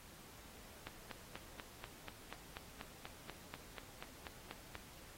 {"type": "click train", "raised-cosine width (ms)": 0.3, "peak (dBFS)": -29, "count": 17, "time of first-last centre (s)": [0.87, 4.753], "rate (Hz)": 4.12, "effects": ["pink hiss -58 dBFS RMS until 5.17 s", "AAC 48 kbps"]}